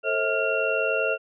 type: tone cluster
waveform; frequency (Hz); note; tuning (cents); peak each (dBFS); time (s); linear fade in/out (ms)
sine; 444.8 / 535 / 643 / 1402 / 2736; A4 / C5 / E5 / F6 / F7; +19 / +38 / -43 / +6 / -36; -28; 0.03-1.18; 50
effects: none